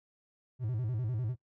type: tone with vibrato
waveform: triangle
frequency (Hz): 116.54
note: A#2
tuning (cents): 0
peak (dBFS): -29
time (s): 0.59-1.36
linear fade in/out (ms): 50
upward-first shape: square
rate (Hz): 10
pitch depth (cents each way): 150
effects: noise-tail reverb RT60 0.1 s tail -19 dB re dry